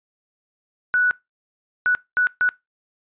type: tone bursts at uneven times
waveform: sine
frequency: 1477 Hz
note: F#6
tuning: 3 cents flat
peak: -15 dBFS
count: 4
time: 0.94-1.11 / 1.86-1.95 / 2.17-2.27 / 2.41-2.49 s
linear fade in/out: 0 ms
effects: noise-tail reverb RT60 0.2 s tail -22 dB re dry + resampled to 8000 Hz